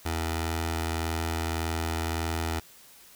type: tone with notch filter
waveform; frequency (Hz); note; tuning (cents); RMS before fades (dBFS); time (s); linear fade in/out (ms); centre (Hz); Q
15% pulse; 81.7; E2; -15; -30; 0.05-2.6; 10; 180; 0.61
effects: white hiss -53 dBFS RMS until 3.15 s